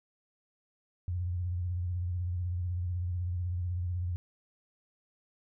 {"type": "tone with vibrato", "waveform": "sine", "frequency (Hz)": 88.8, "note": "F2", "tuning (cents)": 29, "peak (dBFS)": -30, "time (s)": [1.08, 4.16], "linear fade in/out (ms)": 0, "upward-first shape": "triangle", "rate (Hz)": 16, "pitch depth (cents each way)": 78, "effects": []}